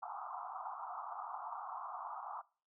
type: band-pass noise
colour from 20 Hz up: pink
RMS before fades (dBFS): -45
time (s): 0.02-2.42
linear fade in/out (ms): 10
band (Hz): 710 to 1300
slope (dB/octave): 96
effects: noise-tail reverb RT60 0.4 s tail -23 dB re dry